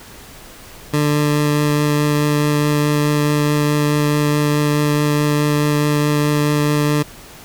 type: tone with vibrato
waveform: 20% pulse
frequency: 148.1 Hz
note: D3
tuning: 15 cents sharp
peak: -9 dBFS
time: 0.93-7.03 s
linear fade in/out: 10 ms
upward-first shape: triangle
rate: 4.7 Hz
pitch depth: 9 cents each way
effects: pink hiss -39 dBFS RMS until 7.44 s